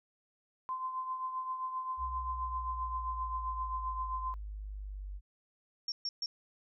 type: tone with tremolo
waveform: sine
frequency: 1034 Hz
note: C6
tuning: 21 cents flat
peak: -32 dBFS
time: 0.69-4.34 s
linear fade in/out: 0 ms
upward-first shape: triangle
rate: 7.6 Hz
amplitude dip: 60%
type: exponential sweep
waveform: sine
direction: down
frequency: 63.5 to 48.28 Hz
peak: -39 dBFS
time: 1.97-5.21 s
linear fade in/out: 50 ms
type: tone bursts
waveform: sine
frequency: 5500 Hz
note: F8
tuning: 27 cents flat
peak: -33 dBFS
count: 3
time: 5.88-6.26 s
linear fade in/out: 2 ms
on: 40 ms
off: 130 ms
effects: none